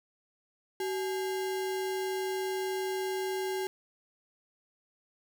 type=tone with sample-and-hold; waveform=sine; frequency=378.4 Hz; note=F#4; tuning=39 cents sharp; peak=-30 dBFS; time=0.8-3.67 s; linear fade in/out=2 ms; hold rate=1225 Hz; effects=none